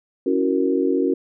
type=chord; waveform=sine; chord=F# dominant seventh; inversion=second; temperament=equal; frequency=277.2 / 329.6 / 370 / 466.2 Hz; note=C#4 / E4 / F#4 / A#4; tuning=0 / 0 / 0 / 0 cents; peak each=-21 / -25 / -21 / -24 dBFS; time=0.26-1.14 s; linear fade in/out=5 ms; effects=none